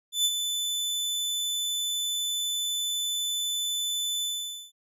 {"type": "tone with ADSR envelope", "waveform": "sawtooth", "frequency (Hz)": 3508, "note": "A7", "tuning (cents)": -6, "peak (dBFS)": -17, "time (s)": [0.12, 4.72], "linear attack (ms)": 130, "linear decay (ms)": 46, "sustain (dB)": -7, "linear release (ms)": 490, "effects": ["resampled to 32000 Hz"]}